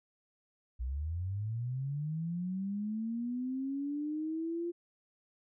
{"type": "linear sweep", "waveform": "sine", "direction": "up", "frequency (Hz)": [58.3, 347.7], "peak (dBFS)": -33, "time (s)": [0.79, 4.72], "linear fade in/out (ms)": 20, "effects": []}